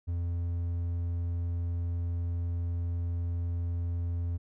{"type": "tone", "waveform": "triangle", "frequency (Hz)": 86, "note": "F2", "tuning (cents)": -26, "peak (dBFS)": -27, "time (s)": [0.07, 4.38], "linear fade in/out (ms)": 20, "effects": []}